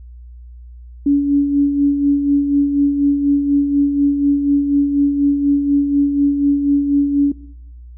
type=tone with tremolo; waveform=sine; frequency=284.2 Hz; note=C#4; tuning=43 cents sharp; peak=-9 dBFS; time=1.06-7.32 s; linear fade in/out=5 ms; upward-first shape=sine; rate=4.1 Hz; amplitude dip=50%; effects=noise-tail reverb RT60 0.8 s tail -20 dB re dry + added 60 Hz sine -34 dBFS peak until 7.97 s